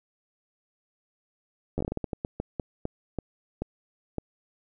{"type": "slowing click train", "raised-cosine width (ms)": 2, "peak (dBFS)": -16, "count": 17, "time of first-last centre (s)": [1.78, 4.183], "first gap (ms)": 11, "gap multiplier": 1.3, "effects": []}